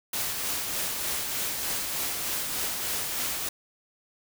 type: noise with tremolo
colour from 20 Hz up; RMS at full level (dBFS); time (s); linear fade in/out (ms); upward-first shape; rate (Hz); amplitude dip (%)
white; -29; 0.13-3.49; 5; triangle; 3.3; 35
effects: none